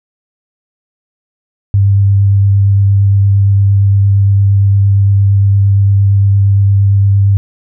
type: tone with vibrato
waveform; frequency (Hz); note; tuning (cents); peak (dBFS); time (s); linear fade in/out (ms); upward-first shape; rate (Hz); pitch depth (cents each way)
sine; 99.3; G2; +23; -5; 1.74-7.37; 0; sine; 8.7; 12
effects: none